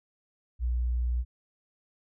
sine tone, 60.5 Hz, B1, 35 cents flat, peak -25 dBFS, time 0.59-1.25 s, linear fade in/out 50 ms, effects none

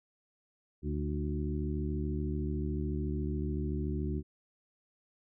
harmonic tone with a mistuned harmonic, 73.8 Hz, D2, 9 cents sharp, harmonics 1 / 2 / 3 / 4 / 5, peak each -34 / -37 / -39 / -40 / -41 dBFS, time 0.82-4.23 s, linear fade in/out 50 ms, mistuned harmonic 4, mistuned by +38 cents, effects none

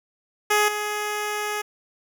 10% pulse tone with level steps, 419.1 Hz, G#4, 16 cents sharp, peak -9 / -17 dBFS, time 0.5-1.62 s, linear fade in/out 10 ms, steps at 0.68 s, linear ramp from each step 5 ms, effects none

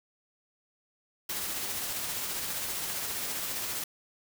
white noise with tremolo, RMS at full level -33 dBFS, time 1.29-3.84 s, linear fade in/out 5 ms, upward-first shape triangle, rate 15 Hz, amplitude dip 30%, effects none

